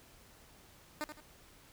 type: tone with echo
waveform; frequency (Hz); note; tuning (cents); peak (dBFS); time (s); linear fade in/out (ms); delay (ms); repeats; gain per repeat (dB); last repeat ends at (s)
10% pulse; 302.6; D#4; -48; -27; 1.01-1.04; 0; 81; 2; -9; 1.202
effects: pink hiss -60 dBFS RMS until 1.72 s